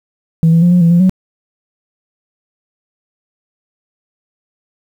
sine tone with pitch steps, 163.2 / 166.1 / 175.1 / 178.2 / 167.9 / 172.8 / 186.6 Hz, E3 / E3 / F3 / F3 / E3 / F3 / F#3, -17 / +13 / +5 / +35 / +32 / -18 / +15 cents, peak -4 dBFS, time 0.43-1.095 s, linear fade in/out 0 ms, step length 95 ms, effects tanh soft clip ceiling -3 dBFS + 7-bit

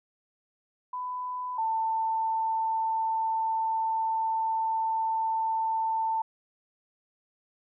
sine tone pair in turn, 999 / 892 Hz, B5 / A5, +20 / +23 cents, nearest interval major second, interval 197 cents, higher first, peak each -31 / -25 dBFS, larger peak second, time 0.93-1.58 / 1.58-6.22 s, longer second, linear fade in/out 5 ms, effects none

